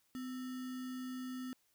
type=tone with sample-and-hold; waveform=sine; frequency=254.6 Hz; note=C4; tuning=47 cents flat; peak=-40 dBFS; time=0.15-1.53 s; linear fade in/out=0 ms; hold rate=1575 Hz; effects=white hiss -75 dBFS RMS until 1.74 s